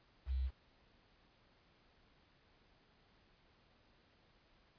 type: tone with quantisation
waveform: sine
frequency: 65 Hz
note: C2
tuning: 11 cents flat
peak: -34 dBFS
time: 0.26-0.51 s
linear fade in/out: 50 ms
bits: 10
effects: pink hiss -70 dBFS RMS until 4.78 s + resampled to 11025 Hz